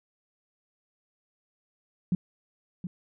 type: tone with echo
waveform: sine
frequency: 180 Hz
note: F#3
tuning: 47 cents flat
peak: -21 dBFS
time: 2.12-2.15 s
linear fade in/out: 2 ms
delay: 720 ms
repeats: 1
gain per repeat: -10 dB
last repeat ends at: 2.87 s
effects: none